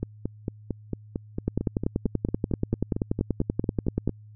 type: two click trains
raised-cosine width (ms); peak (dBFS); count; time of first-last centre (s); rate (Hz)
3; -15 / -11; 19 / 28; 0.03-4.093 / 1.48-4.076; 4.43 / 10.4
effects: added 106 Hz sine -45 dBFS peak until 4.35 s